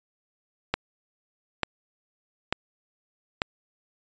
click train, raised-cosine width 0.3 ms, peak -7 dBFS, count 4, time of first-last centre 0.74-3.419 s, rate 1.12 Hz, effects resampled to 16000 Hz

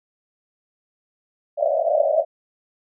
pink band-pass noise, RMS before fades -19 dBFS, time 1.57-2.25 s, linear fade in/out 50 ms, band 570 to 680 Hz, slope 96 dB/octave, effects none

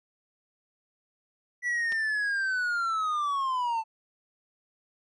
triangle linear sweep, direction down, 1967 to 877 Hz, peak -24 dBFS, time 1.62-3.84 s, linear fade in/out 50 ms
clicks, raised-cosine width 0.2 ms, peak -24 dBFS, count 2, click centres 1.92 / 1.925 s
effects resampled to 22050 Hz

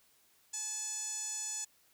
sawtooth tone with band-pass filter, 864 Hz, A5, 32 cents flat, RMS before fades -39 dBFS, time 0.53-1.65 s, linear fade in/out 10 ms, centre 7200 Hz, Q 9.9, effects white hiss -68 dBFS RMS until 1.93 s

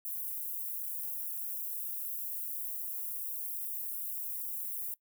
white high-pass noise, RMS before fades -38 dBFS, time 0.05-4.94 s, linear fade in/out 0 ms, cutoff 12000 Hz, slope 24 dB/octave, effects noise-tail reverb RT60 0.1 s tail -21 dB re dry

